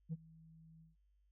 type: tone with ADSR envelope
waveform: sine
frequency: 160.9 Hz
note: E3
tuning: 42 cents flat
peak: -34 dBFS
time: 0.09-0.96 s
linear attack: 38 ms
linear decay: 31 ms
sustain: -24 dB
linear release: 150 ms
effects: tanh soft clip ceiling -36 dBFS + added 50 Hz sine -70 dBFS peak until 1.31 s